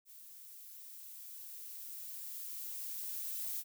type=noise with level ramp; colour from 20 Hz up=violet; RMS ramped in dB=-55 to -39 dBFS; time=0.05-3.64 s; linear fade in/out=50 ms; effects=none